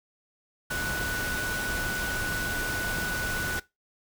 sine tone in noise, 1480 Hz, F#6, in tune, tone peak -30 dBFS, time 0.7-3.6 s, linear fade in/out 10 ms, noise pink, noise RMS -33 dBFS, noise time 0.7-3.6 s, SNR 0 dB, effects noise-tail reverb RT60 0.2 s tail -19 dB re dry

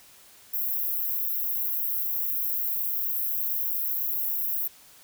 white high-pass noise, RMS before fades -28 dBFS, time 0.53-4.68 s, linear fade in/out 10 ms, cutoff 12000 Hz, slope 96 dB/octave, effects white hiss -53 dBFS RMS until 5.03 s

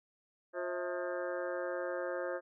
harmonic tone with a mistuned harmonic, 177.7 Hz, F3, 30 cents sharp, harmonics 2 / 3 / 4 / 5 / 6 / 7 / 8 / 9 / 10, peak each -41 / -37 / -44 / -51 / -52 / -47 / -51 / -45 / -54 dBFS, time 0.53-2.41 s, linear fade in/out 50 ms, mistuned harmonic 4, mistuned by -140 cents, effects none

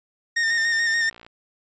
45% pulse tone with vibrato, 1829 Hz, A#6, 33 cents flat, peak -19 dBFS, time 0.36-1.1 s, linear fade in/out 10 ms, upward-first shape square, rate 6.9 Hz, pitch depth 25 cents each way
click train, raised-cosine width 0.3 ms, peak -28 dBFS, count 47, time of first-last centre 0.48-1.265 s, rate 58.6 Hz
effects resampled to 16000 Hz

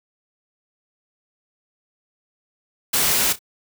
white noise with echo, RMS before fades -19 dBFS, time 2.93-3.33 s, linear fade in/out 10 ms, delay 31 ms, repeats 2, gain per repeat -14 dB, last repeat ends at 3.392 s, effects none

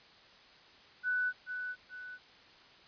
sine tone with echo, 1490 Hz, F#6, 12 cents sharp, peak -29 dBFS, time 1.03-1.33 s, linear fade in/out 50 ms, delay 430 ms, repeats 2, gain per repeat -7 dB, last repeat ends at 2.19 s, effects white hiss -58 dBFS RMS until 2.87 s + resampled to 11025 Hz

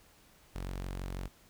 sawtooth tone, 46.04 Hz, F#1, 8 cents flat, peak -33 dBFS, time 0.55-1.28 s, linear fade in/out 10 ms, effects pink hiss -62 dBFS RMS until 1.49 s

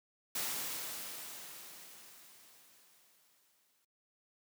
white noise with exponential decay, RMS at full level -36 dBFS, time 0.35-3.85 s, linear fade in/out 5 ms, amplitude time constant 760 ms, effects noise-tail reverb RT60 0.1 s tail -22 dB re dry + high-pass 150 Hz 12 dB/octave

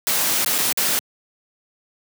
white noise with dropouts, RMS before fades -20 dBFS, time 0.07-0.99 s, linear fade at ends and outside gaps 0 ms, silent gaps 0.446-0.461 / 0.581-0.586 / 0.726-0.774 s, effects high-pass 150 Hz 12 dB/octave

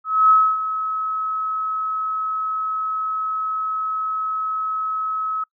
sine tone with ADSR envelope, 1286 Hz, E6, 43 cents flat, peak -9 dBFS, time 0.04-5.44 s, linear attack 260 ms, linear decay 270 ms, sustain -12 dB, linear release 7 ms, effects noise-tail reverb RT60 0.1 s tail -25 dB re dry

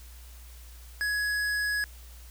triangle tone with hard clipping, 1676 Hz, G#6, 15 cents sharp, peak -28 dBFS, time 1.01-1.84 s, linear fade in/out 0 ms, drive 17 dB, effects added 60 Hz sine -45 dBFS peak until 2.3 s + white hiss -54 dBFS RMS until 2.3 s

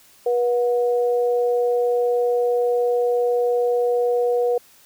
sine tone pair together, 484.5 / 726 Hz, B4 / F#5, -33 / -33 cents, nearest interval perfect fifth, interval 700 cents, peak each -17 / -27 dBFS, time 0.26-4.58 s, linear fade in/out 5 ms, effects white hiss -52 dBFS RMS until 4.85 s

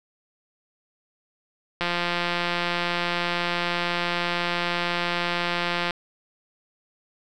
click train, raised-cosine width 0.3 ms, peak -9 dBFS, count 714, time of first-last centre 1.81-5.908 s, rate 174 Hz, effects none

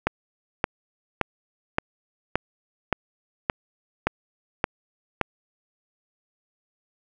click train, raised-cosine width 0.5 ms, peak -5 dBFS, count 10, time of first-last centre 0.07-5.213 s, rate 1.75 Hz, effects none

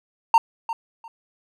triangle tone with echo, 914 Hz, A#5, 34 cents flat, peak -8 dBFS, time 0.34-0.38 s, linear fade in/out 2 ms, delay 350 ms, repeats 2, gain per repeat -14 dB, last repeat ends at 1.08 s, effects none

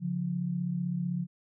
sine tone pair together, 142.2 / 177.94 Hz, C#3 / F3, +45 / +33 cents, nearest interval major third, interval 388 cents, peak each -34 / -30 dBFS, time 0-1.27 s, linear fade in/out 50 ms, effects none

